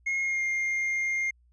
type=tone with pitch glide; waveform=triangle; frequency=2153 to 2118 Hz; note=C7 to C7; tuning=+49 to +21 cents; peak=-24 dBFS; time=0.06-1.31 s; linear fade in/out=10 ms; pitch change=-28 cents; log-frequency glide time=0.21-0.43 s; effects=added 60 Hz sine -59 dBFS peak until 1.52 s + resampled to 22050 Hz